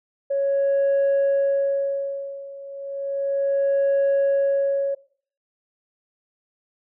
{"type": "tone with tremolo", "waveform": "sine", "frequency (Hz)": 554.4, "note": "C#5", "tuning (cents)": 0, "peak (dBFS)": -14, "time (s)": [0.3, 4.95], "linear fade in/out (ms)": 10, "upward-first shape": "sine", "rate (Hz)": 0.33, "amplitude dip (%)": 90, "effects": ["noise-tail reverb RT60 0.5 s tail -20 dB re dry", "tanh soft clip ceiling -15 dBFS"]}